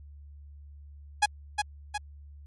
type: tone with echo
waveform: sawtooth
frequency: 833 Hz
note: G#5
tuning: 5 cents sharp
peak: -15 dBFS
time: 1.22-1.26 s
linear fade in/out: 10 ms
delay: 360 ms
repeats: 2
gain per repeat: -5 dB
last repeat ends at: 1.98 s
effects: added 72 Hz sine -45 dBFS peak until 2.46 s + MP3 48 kbps